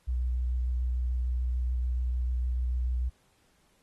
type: tone with vibrato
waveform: sine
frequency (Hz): 61.74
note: B1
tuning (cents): 0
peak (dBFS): -26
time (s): 0.07-3.1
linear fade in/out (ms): 20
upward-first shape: sine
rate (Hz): 6.8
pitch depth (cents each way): 13
effects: pink hiss -68 dBFS RMS until 3.82 s + AAC 32 kbps